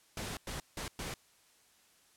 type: noise bursts at uneven times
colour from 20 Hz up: pink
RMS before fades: -40 dBFS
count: 4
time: 0.17-0.37 / 0.47-0.6 / 0.77-0.88 / 0.99-1.14 s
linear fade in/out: 2 ms
effects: white hiss -66 dBFS RMS until 2.16 s + low-pass 11000 Hz 12 dB/octave